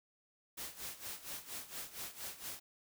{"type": "noise with tremolo", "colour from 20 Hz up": "white", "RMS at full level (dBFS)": -43, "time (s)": [0.57, 2.6], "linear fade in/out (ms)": 10, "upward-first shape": "sine", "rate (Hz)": 4.3, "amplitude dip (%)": 80, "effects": []}